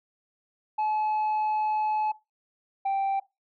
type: tone pair in turn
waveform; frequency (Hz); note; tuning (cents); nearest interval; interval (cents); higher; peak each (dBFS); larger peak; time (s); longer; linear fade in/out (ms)
sine; 857 / 783; A5 / G5; -46 / -2; major second; 156; first; -21; neither; 0.78-2.12 / 2.85-3.2; first; 10
effects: noise-tail reverb RT60 0.2 s tail -18 dB re dry + tanh soft clip ceiling -23 dBFS